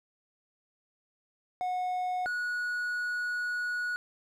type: tone pair in turn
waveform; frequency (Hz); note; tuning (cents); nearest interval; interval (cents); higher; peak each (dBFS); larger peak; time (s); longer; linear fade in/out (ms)
triangle; 730 / 1460; F#5 / F#6; -24 / -24; octave; 1200; second; -27 / -28; first; 1.61-2.26 / 2.26-3.96; second; 0
effects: none